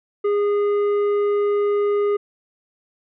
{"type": "tone with tanh clipping", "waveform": "sine", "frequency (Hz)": 410.1, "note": "G#4", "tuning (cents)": -22, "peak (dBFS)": -18, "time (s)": [0.24, 2.17], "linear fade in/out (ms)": 10, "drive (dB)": 8, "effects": []}